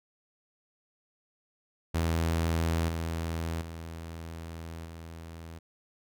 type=tone with level steps; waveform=sawtooth; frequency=82.41 Hz; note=E2; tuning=in tune; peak=-22 / -27 / -35 / -38 dBFS; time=1.94-5.59 s; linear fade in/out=10 ms; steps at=2.88 / 3.61 / 4.85 s; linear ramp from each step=10 ms; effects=none